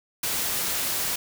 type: noise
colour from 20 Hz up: white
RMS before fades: -27 dBFS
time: 0.23-1.16 s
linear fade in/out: 5 ms
effects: none